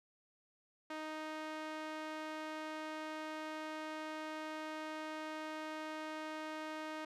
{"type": "tone with band-pass filter", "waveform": "sawtooth", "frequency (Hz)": 311.1, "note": "D#4", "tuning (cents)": 0, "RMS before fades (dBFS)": -44, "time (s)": [0.9, 7.05], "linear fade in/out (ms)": 5, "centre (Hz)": 1300, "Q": 0.57, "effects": []}